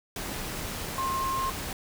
sine tone in noise, 1063 Hz, C6, 27 cents sharp, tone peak -27 dBFS, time 0.98-1.5 s, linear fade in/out 2 ms, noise pink, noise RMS -35 dBFS, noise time 0.16-1.73 s, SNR +5 dB, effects none

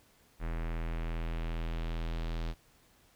square tone with low-pass filter sweep, 41.23 Hz, E1, 1 cent sharp, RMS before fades -35 dBFS, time 0.39-2.55 s, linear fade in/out 50 ms, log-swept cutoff 2000 to 4200 Hz, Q 1.6, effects pink hiss -65 dBFS RMS until 3.15 s

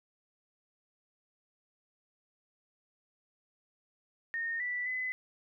sine tone with pitch steps, 1840 / 1969 / 2017 Hz, A#6 / B6 / B6, -23 / -6 / +36 cents, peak -32 dBFS, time 4.34-5.12 s, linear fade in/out 0 ms, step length 260 ms, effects none

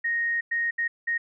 sine tone bursts at uneven times, 1864.7 Hz, A#6, in tune, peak -23 dBFS, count 4, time 0.04-0.41 / 0.51-0.71 / 0.78-0.88 / 1.07-1.18 s, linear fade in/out 10 ms, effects none

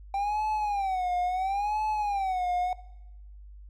triangle tone with vibrato, 784 Hz, G5, in tune, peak -24 dBFS, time 0.14-2.73 s, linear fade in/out 2 ms, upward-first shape sine, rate 0.73 Hz, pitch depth 160 cents each way, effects noise-tail reverb RT60 0.9 s tail -19 dB re dry + added 50 Hz sine -44 dBFS peak until 3.69 s

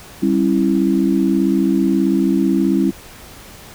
sine chord, C# diminished, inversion second, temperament equal with one note detuned, 196 / 271.2 / 329.6 Hz, G3 / C#4 / E4, 0 / -38 / 0 cents, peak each -17 dBFS, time 0.22-2.91 s, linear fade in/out 10 ms, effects pink hiss -39 dBFS RMS until 3.74 s

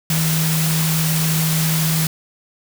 sine tone in noise, 159.7 Hz, D#3, 45 cents sharp, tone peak -17 dBFS, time 0.1-2.07 s, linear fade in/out 2 ms, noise white, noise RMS -22 dBFS, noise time 0.1-2.07 s, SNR +2 dB, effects none

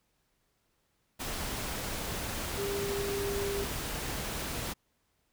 sine tone in noise, 400.2 Hz, G4, 36 cents sharp, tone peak -32 dBFS, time 2.57-3.65 s, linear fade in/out 20 ms, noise pink, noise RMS -36 dBFS, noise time 1.19-4.74 s, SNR +1 dB, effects pink hiss -75 dBFS RMS until 5.32 s

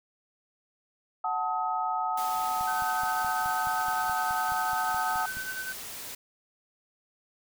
sine chord, D# diminished, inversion first, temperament equal with one note detuned, 740 / 880 / 1267 Hz, F#5 / A5 / D#6, 0 / 0 / +31 cents, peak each -31 dBFS, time 1.24-5.26 s, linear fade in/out 5 ms
white noise, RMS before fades -40 dBFS, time 2.17-6.15 s, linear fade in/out 5 ms
click train, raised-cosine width 5 ms, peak -34 dBFS, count 14, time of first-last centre 2.61-5.37 s, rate 4.71 Hz
triangle tone with tremolo, 1524 Hz, G6, 49 cents flat, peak -30 dBFS, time 2.67-5.73 s, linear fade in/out 10 ms, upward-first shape sine, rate 10 Hz, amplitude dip 55%
effects none

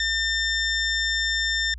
20% pulse tone, 1800 Hz, A6, 39 cents sharp, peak -17 dBFS, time 0-1.74 s, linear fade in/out 2 ms, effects added 60 Hz sine -35 dBFS peak until 1.78 s + resampled to 22050 Hz

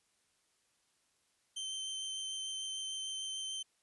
sawtooth tone with vibrato, 3107 Hz, G7, 16 cents flat, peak -35 dBFS, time 1.56-3.63 s, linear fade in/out 10 ms, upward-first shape triangle, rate 6.7 Hz, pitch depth 13 cents each way, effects white hiss -75 dBFS RMS until 3.82 s + resampled to 24000 Hz

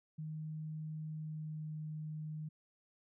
sine tone with pitch glide, 155.56 to 154.31 Hz, D#3 to D#3, 0 to -14 cents, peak -40 dBFS, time 0.18-2.49 s, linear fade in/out 10 ms, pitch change -14 cents, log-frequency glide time 1.11-1.73 s, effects none

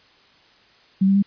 sine tone with pitch steps, 192 / 195.69 / 199.46 Hz, G3 / G3 / G3, -36 / -3 / +30 cents, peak -13 dBFS, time 1.01-1.226 s, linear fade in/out 10 ms, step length 72 ms, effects white hiss -54 dBFS RMS until 1.26 s + resampled to 11025 Hz

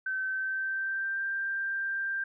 sine tone with pitch glide, 1537 to 1582 Hz, G6 to G6, -35 to +15 cents, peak -29 dBFS, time 0.06-2.24 s, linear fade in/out 5 ms, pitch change +50 cents, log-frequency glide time 0.25-1.26 s, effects none

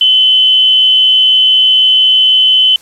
sine tone with amplitude modulation, 3042 Hz, F#7, 47 cents sharp, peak -3 dBFS, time 0.01-2.76 s, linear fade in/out 2 ms, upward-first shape sine, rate 288 Hz, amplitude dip 35%, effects white hiss -42 dBFS RMS until 2.81 s + low-pass 11000 Hz 12 dB/octave

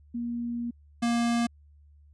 sine / square tone pair in turn, 237.2 / 235.3 Hz, A#3 / A#3, +30 / +16 cents, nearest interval unison, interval 14 cents, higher first, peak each -29 / -24 dBFS, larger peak second, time 0.14-0.71 / 1.02-1.47 s, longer first, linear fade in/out 10 ms, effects added 73 Hz sine -53 dBFS peak until 2.13 s + resampled to 22050 Hz

